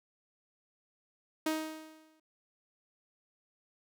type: tone with exponential decay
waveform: sawtooth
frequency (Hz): 314.2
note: D#4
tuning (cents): +17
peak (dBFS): -24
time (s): 1.46-2.2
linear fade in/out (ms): 5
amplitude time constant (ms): 160
effects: none